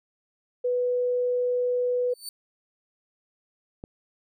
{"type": "tone", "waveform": "sine", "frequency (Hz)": 493.9, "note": "B4", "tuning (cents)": 0, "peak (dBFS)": -22, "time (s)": [0.64, 2.14], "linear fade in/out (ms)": 10}
{"type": "tone with exponential growth", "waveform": "20% pulse", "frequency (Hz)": 4530, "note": "C#8", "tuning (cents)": 37, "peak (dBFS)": -25, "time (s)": [2.09, 2.29], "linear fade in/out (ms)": 2, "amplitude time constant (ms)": 43}
{"type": "click", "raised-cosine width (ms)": 2, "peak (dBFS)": -24, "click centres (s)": 3.839}
{"effects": []}